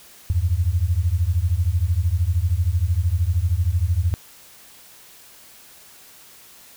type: beating tone pair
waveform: sine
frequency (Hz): 80.7 / 93.7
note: E2 / F#2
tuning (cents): -36 / +22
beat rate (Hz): 13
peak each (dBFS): -20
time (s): 0.3-4.14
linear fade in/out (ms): 0
effects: white hiss -47 dBFS RMS until 6.76 s